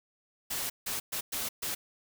white noise bursts at uneven times, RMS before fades -34 dBFS, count 5, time 0.5-0.7 / 0.86-1 / 1.12-1.21 / 1.32-1.49 / 1.62-1.75 s, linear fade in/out 10 ms, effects none

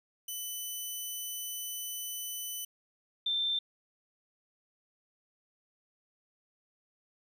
5% pulse / sine tone pair in turn, 3000 / 3568 Hz, F#7 / A7, +23 / +23 cents, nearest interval minor third, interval 300 cents, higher second, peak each -27 / -28 dBFS, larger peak first, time 0.28-2.65 / 3.26-3.59 s, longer first, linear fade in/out 5 ms, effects resampled to 32000 Hz + 11-bit

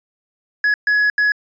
triangle tone bursts at uneven times, 1684 Hz, G#6, 24 cents sharp, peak -11 dBFS, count 3, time 0.64-0.74 / 0.87-1.1 / 1.18-1.32 s, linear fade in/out 2 ms, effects resampled to 16000 Hz

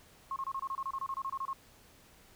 sine tone bursts, 1079 Hz, C#6, 47 cents flat, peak -33 dBFS, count 16, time 0.31-1.531 s, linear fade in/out 2 ms, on 51 ms, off 27 ms, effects pink hiss -60 dBFS RMS until 2.35 s

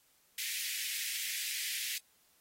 pink high-pass noise, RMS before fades -38 dBFS, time 0.38-1.98 s, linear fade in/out 2 ms, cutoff 1900 Hz, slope 48 dB/octave, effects white hiss -69 dBFS RMS until 2.4 s + AAC 48 kbps

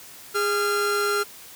45% pulse tone pair together, 410.6 / 1381.1 Hz, G#4 / F6, -20 / -20 cents, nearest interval octave + major sixth, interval 2100 cents, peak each -24 dBFS, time 0.34-1.24 s, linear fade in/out 20 ms, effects white hiss -44 dBFS RMS until 1.55 s + high-pass 60 Hz 12 dB/octave

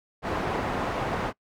white low-pass noise, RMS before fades -29 dBFS, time 0.22-1.33 s, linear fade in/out 50 ms, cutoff 1000 Hz, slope 12 dB/octave, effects noise-tail reverb RT60 0.1 s tail -23 dB re dry

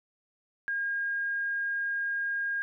sine tone, 1621 Hz, G#6, 42 cents flat, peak -28 dBFS, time 0.68-2.62 s, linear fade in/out 0 ms, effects none

